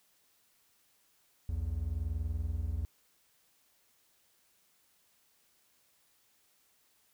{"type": "tone pair together", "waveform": "triangle", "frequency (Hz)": [62, 82.76], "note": ["B1", "E2"], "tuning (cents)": [7, 7], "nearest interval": "perfect fourth", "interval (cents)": 500, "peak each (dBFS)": [-34, -32], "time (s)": [1.49, 2.85], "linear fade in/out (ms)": 0, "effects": ["white hiss -70 dBFS RMS until 7.13 s"]}